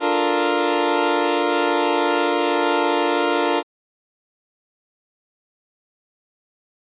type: chord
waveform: 20% pulse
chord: Bb major seventh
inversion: first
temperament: equal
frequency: 293.7 / 349.2 / 440 / 466.2 Hz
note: D4 / F4 / A4 / Bb4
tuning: 0 / 0 / 0 / 0 cents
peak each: -18 / -17 / -21 / -17 dBFS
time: 0-3.63 s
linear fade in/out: 50 ms
effects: resampled to 8000 Hz